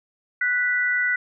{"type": "tone pair together", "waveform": "sine", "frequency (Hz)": [1480, 1971.2], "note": ["F#6", "B6"], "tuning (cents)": [0, -4], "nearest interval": "perfect fourth", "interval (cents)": 496, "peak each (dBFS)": -22, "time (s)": [0.41, 1.16], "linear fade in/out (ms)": 5, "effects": []}